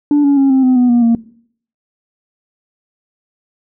sine tone with pitch steps, 291.7 / 282.3 / 273.1 / 264.3 / 255.7 / 247.4 / 239.4 / 231.7 Hz, D4 / C#4 / C#4 / C4 / C4 / B3 / A#3 / A#3, -12 / +32 / -26 / +18 / -40 / +3 / +46 / -10 cents, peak -5 dBFS, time 0.11-1.15 s, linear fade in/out 2 ms, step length 130 ms, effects noise-tail reverb RT60 0.6 s tail -21 dB re dry + tanh soft clip ceiling -6 dBFS

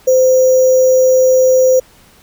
sine tone with sample-and-hold, 516 Hz, C5, 24 cents flat, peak -6 dBFS, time 0.07-1.8 s, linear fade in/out 10 ms, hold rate 6300 Hz, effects pink hiss -46 dBFS RMS until 2.22 s

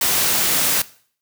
white noise, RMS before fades -18 dBFS, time 0.01-0.82 s, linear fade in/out 5 ms, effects noise-tail reverb RT60 0.5 s tail -19 dB re dry + high-pass 100 Hz 12 dB/octave

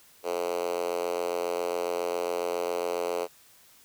5% pulse tone with high-pass filter, 87.31 Hz, F2, in tune, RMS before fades -30 dBFS, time 0.23-3.28 s, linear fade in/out 50 ms, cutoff 460 Hz, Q 4, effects white hiss -57 dBFS RMS until 3.84 s

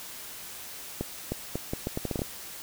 accelerating click train, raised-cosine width 2 ms, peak -16 dBFS, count 11, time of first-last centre 1.01-2.219 s, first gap 310 ms, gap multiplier 0.76, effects white hiss -42 dBFS RMS until 2.62 s

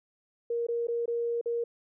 sine tone with dropouts, 469.8 Hz, A#4, 13 cents sharp, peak -27 dBFS, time 0.5-1.64 s, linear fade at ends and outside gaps 5 ms, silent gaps 0.668-0.685 / 0.871-0.883 / 1.058-1.078 / 1.413-1.458 s, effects none

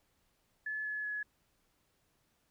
sine tone with pitch steps, 1722 / 1708.1 / 1694.4 Hz, A6 / G#6 / G#6, -38 / +48 / +34 cents, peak -35 dBFS, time 0.66-1.23 s, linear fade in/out 5 ms, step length 190 ms, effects pink hiss -75 dBFS RMS until 2.5 s

